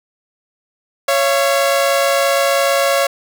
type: tone pair together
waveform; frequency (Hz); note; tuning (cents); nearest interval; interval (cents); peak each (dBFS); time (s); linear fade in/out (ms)
sawtooth; 554.4 / 680.7; C#5 / F5; 0 / -45; major third; 355; -10 / -14; 1.08-3.07; 5
effects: none